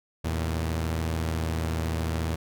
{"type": "tone pair together", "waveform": "sawtooth", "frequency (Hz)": [80.61, 114], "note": ["E2", "A#2"], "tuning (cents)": [-38, -38], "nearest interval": "tritone", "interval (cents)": 600, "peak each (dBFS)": [-23, -30], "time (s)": [0.24, 2.36], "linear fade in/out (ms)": 10, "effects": []}